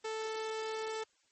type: tone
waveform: sawtooth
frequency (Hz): 440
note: A4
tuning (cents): 0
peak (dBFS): -32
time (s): 0.04-1.04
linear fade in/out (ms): 10
effects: white hiss -72 dBFS RMS until 1.31 s + MP3 32 kbps